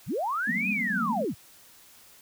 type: linear two-way sweep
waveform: sine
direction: up then down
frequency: 69.3 to 2555 to 69.3 Hz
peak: -26 dBFS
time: 0.06-1.35 s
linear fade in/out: 50 ms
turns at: 0.69 s
type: band-pass noise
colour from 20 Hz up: pink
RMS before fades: -32 dBFS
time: 0.47-1.25 s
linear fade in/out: 5 ms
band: 180 to 250 Hz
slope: 96 dB/octave
effects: white hiss -54 dBFS RMS until 2.21 s